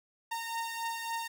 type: beating tone pair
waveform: sawtooth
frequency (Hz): 918 / 921.6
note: A#5 / A#5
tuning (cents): -27 / -20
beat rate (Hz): 3.6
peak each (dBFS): -32 / -36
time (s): 0.31-1.28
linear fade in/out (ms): 10
effects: none